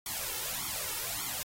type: noise with flanger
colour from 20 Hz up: white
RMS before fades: -36 dBFS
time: 0.06-1.43 s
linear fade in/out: 2 ms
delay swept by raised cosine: 0.89 to 2.29 ms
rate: 1.7 Hz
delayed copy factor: +0.9
effects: AAC 48 kbps